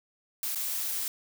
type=noise with dropouts; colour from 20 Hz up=blue; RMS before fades=-32 dBFS; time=0.43-1.08 s; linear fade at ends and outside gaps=1 ms; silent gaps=0.548-0.557 s; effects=none